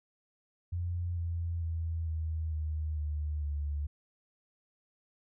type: tone with pitch steps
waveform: sine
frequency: 87.31 / 84.73 / 82.22 / 79.79 / 77.43 / 75.13 / 72.91 Hz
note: F2 / E2 / E2 / D#2 / D#2 / D2 / D2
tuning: 0 / +48 / -4 / +44 / -8 / +40 / -12 cents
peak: -31 dBFS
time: 0.72-3.87 s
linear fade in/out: 10 ms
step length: 450 ms
effects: none